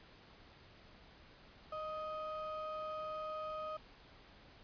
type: ring-modulated tone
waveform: triangle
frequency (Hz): 936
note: A#5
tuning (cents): +7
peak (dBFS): -35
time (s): 1.72-3.77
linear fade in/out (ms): 5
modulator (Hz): 317
effects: pink hiss -60 dBFS RMS until 4.63 s + resampled to 11025 Hz